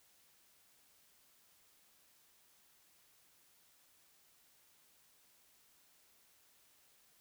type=silence; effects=white hiss -69 dBFS RMS until 7.2 s